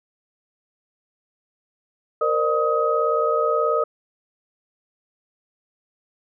sine tone cluster, 465.7 / 524 / 603 / 1262 Hz, A#4 / C5 / D5 / D#6, -2 / +2 / +46 / +24 cents, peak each -22 / -28 / -23 / -22 dBFS, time 2.21-3.84 s, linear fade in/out 5 ms, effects none

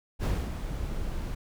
brown noise with ADSR envelope, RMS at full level -25 dBFS, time 0.19-1.35 s, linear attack 49 ms, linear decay 250 ms, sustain -8 dB, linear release 8 ms, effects none

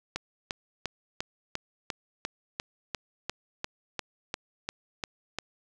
click train, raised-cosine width 0.2 ms, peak -14 dBFS, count 16, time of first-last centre 0.16-5.386 s, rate 2.87 Hz, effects none

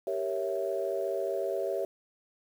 sine chord, G diminished seventh, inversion none, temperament equal, 392 / 466.2 / 554.4 / 659.3 Hz, G4 / Bb4 / Db5 / Fb5, 0 / 0 / 0 / 0 cents, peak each -33 / -37 / -33 / -34 dBFS, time 0.07-1.85 s, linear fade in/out 2 ms, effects tanh soft clip ceiling -18 dBFS + 9-bit

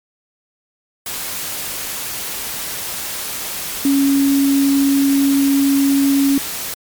sine tone in noise, 277.2 Hz, C#4, in tune, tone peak -11 dBFS, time 3.85-6.38 s, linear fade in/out 2 ms, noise white, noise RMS -25 dBFS, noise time 1.06-6.74 s, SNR +11 dB, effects MP3 96 kbps

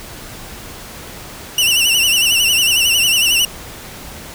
sawtooth tone with vibrato, 2832 Hz, F7, 23 cents sharp, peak -8 dBFS, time 1.58-3.45 s, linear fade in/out 2 ms, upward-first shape sine, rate 11 Hz, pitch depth 97 cents each way, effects pink hiss -33 dBFS RMS until 4.34 s

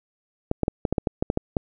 clicks, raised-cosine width 2 ms, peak -8 dBFS, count 11, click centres 0.514 / 0.633 / 0.681 / 0.852 / 0.926 / 0.982 / 1.072 / 1.225 / 1.301 / 1.374 / 1.568 s, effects none

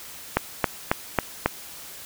click train, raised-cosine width 0.5 ms, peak -3 dBFS, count 5, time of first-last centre 0.37-1.46 s, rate 3.67 Hz, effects white hiss -41 dBFS RMS until 2.05 s

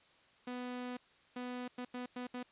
sawtooth tone bursts at uneven times, 248.1 Hz, B3, 8 cents sharp, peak -36 dBFS, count 6, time 0.47-0.97 / 1.36-1.68 / 1.78-1.85 / 1.94-2.06 / 2.16-2.27 / 2.34-2.43 s, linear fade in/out 5 ms, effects white hiss -66 dBFS RMS until 2.51 s + resampled to 8000 Hz

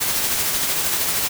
white noise with tremolo, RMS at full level -20 dBFS, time 0-1.29 s, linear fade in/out 20 ms, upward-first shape sine, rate 13 Hz, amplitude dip 30%, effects none

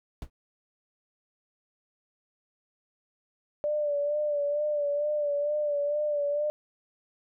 brown noise with exponential decay, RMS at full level -30 dBFS, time 0.22-0.3 s, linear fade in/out 1 ms, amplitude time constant 17 ms
sine tone with vibrato, 587.3 Hz, D5, in tune, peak -25 dBFS, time 3.64-6.5 s, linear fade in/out 0 ms, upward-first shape sine, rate 2.2 Hz, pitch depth 41 cents each way
effects none

